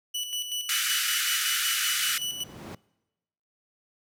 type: tone with tremolo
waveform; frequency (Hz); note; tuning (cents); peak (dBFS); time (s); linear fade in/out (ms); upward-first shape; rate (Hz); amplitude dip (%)
sawtooth; 2960; F#7; 0; -25; 0.14-2.44; 10; square; 5.3; 55
type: band-pass noise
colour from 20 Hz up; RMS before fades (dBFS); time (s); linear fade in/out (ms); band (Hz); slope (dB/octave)
pink; -28; 0.69-2.18; 2; 1300 to 15000; 96
type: noise with exponential growth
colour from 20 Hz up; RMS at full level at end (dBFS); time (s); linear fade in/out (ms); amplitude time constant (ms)
brown; -31; 1.5-2.75; 5; 270
effects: noise-tail reverb RT60 1.0 s tail -23 dB re dry + high-pass 150 Hz 12 dB/octave